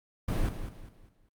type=noise with echo; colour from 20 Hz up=brown; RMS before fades=-28 dBFS; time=0.28-0.49 s; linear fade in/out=5 ms; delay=200 ms; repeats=4; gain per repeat=-9 dB; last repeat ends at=1.29 s; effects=Opus 32 kbps